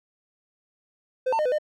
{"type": "tone with pitch steps", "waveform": "triangle", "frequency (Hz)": [513, 901, 610, 501, 606], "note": ["C5", "A5", "D#5", "B4", "D#5"], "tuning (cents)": [-34, 41, -34, 25, -46], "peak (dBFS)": -19, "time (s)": [1.26, 1.585], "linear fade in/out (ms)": 10, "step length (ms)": 65, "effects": []}